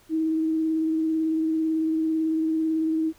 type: tone with vibrato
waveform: sine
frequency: 318.8 Hz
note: D#4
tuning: 42 cents sharp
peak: -21 dBFS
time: 0.09-3.13 s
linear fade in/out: 50 ms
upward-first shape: sine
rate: 18 Hz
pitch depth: 17 cents each way
effects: pink hiss -57 dBFS RMS until 3.18 s